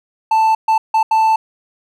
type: tone bursts at uneven times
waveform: triangle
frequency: 883 Hz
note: A5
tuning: 6 cents sharp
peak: -8 dBFS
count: 4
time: 0.31-0.55 / 0.68-0.78 / 0.94-1.03 / 1.11-1.36 s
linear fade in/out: 5 ms
effects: none